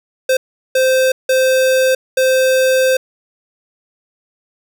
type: tone bursts at uneven times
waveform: square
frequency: 520 Hz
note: C5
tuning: 11 cents flat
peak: -11 dBFS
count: 4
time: 0.29-0.37 / 0.75-1.12 / 1.29-1.95 / 2.17-2.97 s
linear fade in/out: 5 ms
effects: none